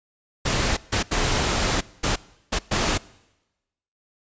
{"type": "noise bursts at uneven times", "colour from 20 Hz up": "pink", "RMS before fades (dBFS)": -22, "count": 6, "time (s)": [[0.45, 0.77], [0.92, 1.03], [1.11, 1.81], [2.03, 2.16], [2.52, 2.59], [2.71, 2.98]], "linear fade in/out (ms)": 10, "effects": ["noise-tail reverb RT60 1.0 s tail -22 dB re dry", "resampled to 16000 Hz"]}